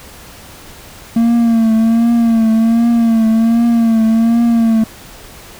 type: tone with vibrato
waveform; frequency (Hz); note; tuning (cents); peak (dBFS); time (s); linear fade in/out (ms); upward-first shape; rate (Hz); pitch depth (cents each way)
triangle; 228.4; A#3; -35; -6; 1.16-4.84; 5; triangle; 1.3; 57
effects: pink hiss -36 dBFS RMS until 5.59 s